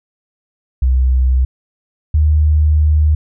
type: tone pair in turn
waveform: sine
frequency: 64.1 / 76.23 Hz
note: C2 / D#2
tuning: -35 / -35 cents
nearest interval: minor third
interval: 300 cents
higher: second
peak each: -9 / -8 dBFS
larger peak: second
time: 0.82-1.45 / 2.14-3.15 s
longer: second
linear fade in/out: 5 ms
effects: none